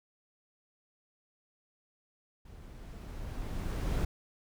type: noise with level ramp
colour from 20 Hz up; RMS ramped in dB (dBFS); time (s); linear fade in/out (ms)
brown; -51 to -30; 2.45-4.05; 5
effects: none